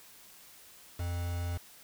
triangle tone with quantisation, 87.1 Hz, F2, 4 cents flat, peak -30 dBFS, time 0.99-1.58 s, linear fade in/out 10 ms, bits 7, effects white hiss -55 dBFS RMS until 1.83 s

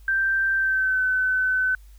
sine tone with pitch glide, 1568 to 1515.5 Hz, G6 to F#6, 0 to +41 cents, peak -19 dBFS, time 0.08-1.75 s, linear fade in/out 2 ms, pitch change -59 cents, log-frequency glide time 0.55-1.02 s, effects added 50 Hz sine -44 dBFS peak until 1.98 s + white hiss -61 dBFS RMS until 1.98 s

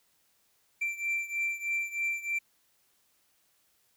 triangle beating tone pair, 2349 / 2352.2 Hz, D7 / D7, 0 / +2 cents, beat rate 3.2 Hz, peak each -30 / -33 dBFS, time 0.81-2.39 s, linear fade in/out 10 ms, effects white hiss -70 dBFS RMS until 3.96 s

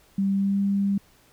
sine tone with pitch glide, 196 to 198.74 Hz, G3 to G3, 0 to +24 cents, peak -20 dBFS, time 0.18-0.98 s, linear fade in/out 5 ms, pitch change +24 cents, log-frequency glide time 0.33-0.6 s, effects pink hiss -58 dBFS RMS until 1.32 s

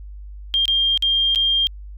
sine tone with dropouts, 3202 Hz, G7, 36 cents sharp, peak -15 dBFS, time 0.54-1.67 s, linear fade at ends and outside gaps 0 ms, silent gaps 0.655-0.68 / 0.975-1.024 / 1.349-1.358 s, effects added 50 Hz sine -33 dBFS peak until 1.97 s

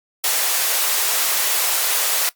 white high-pass noise, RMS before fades -19 dBFS, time 0.24-2.29 s, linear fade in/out 0 ms, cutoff 450 Hz, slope 24 dB/octave, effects noise-tail reverb RT60 0.1 s tail -18 dB re dry + Opus 48 kbps

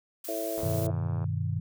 blue noise, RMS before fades -40 dBFS, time 0.24-0.87 s, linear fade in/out 5 ms
harmonic tone, 110 Hz, A2, in tune, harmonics 3 / 4 / 5 / 6, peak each -36 / -38 / -38 / -33 dBFS, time 0.28-0.91 s, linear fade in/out 10 ms
click train, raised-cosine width 1 ms, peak -28 dBFS, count 56, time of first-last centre 0.58-1.242 s, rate 83.1 Hz
sine chord, G augmented, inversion none, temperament equal, 98 / 123.47 / 155.56 Hz, G2 / B2 / D#3, 0 / 0 / 0 cents, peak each -30 / -33 / -32 dBFS, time 0.63-1.6 s, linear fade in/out 5 ms
effects none

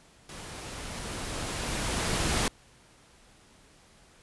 pink noise with level ramp, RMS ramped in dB -43 to -26 dBFS, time 0.29-2.48 s, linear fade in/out 2 ms, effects pink hiss -58 dBFS RMS until 4.22 s + resampled to 24000 Hz

